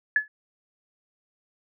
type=tone with exponential decay; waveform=sine; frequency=1713 Hz; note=A6; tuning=47 cents flat; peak=-14 dBFS; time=0.16-0.28 s; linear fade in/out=2 ms; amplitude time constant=25 ms; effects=none